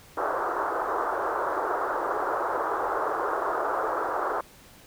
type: band-pass noise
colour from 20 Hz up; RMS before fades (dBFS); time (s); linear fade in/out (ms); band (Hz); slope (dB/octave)
white; -28; 0.17-4.41; 5; 340 to 1400; 48
effects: pink hiss -52 dBFS RMS until 4.86 s